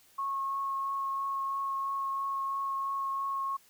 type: tone with vibrato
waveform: sine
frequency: 1092 Hz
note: C#6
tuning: 26 cents flat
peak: -30 dBFS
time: 0.18-3.57 s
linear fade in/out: 10 ms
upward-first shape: triangle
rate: 3 Hz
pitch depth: 12 cents each way
effects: white hiss -62 dBFS RMS until 3.69 s